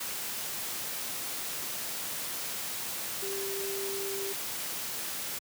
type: tone in noise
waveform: sine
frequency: 393.4 Hz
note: G4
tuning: 6 cents sharp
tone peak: -35 dBFS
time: 3.22-4.33 s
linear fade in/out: 10 ms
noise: white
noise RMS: -36 dBFS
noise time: 0-5.39 s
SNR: -2 dB
effects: high-pass 100 Hz 12 dB/octave